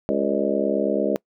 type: harmonic tone with a mistuned harmonic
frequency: 69.2 Hz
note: C#2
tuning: 2 cents flat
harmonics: 3 / 4 / 5 / 6 / 7 / 8 / 9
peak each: -27 / -27 / -27 / -27 / -27 / -27 / -27 dBFS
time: 0.09-1.16 s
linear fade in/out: 0 ms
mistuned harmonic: 8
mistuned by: +61 cents
effects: noise-tail reverb RT60 0.1 s tail -25 dB re dry